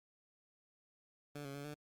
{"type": "tone with pitch steps", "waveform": "15% pulse", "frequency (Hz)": [145.8, 138.8, 142.5, 148.3], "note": ["D3", "C#3", "C#3", "D3"], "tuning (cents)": [-12, 3, 48, 17], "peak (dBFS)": -38, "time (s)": [1.35, 1.742], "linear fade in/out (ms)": 5, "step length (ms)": 98, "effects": ["Opus 48 kbps"]}